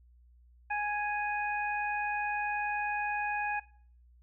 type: harmonic tone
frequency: 830.6 Hz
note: G#5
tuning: in tune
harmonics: 1 / 2 / 3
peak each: -32 / -35 / -37 dBFS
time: 0.7-3.6 s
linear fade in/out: 10 ms
effects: noise-tail reverb RT60 0.5 s tail -20 dB re dry + added 60 Hz sine -57 dBFS peak until 4.22 s